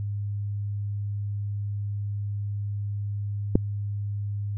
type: click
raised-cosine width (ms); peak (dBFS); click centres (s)
3; -4; 3.555
effects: added 102 Hz sine -27 dBFS peak until 4.57 s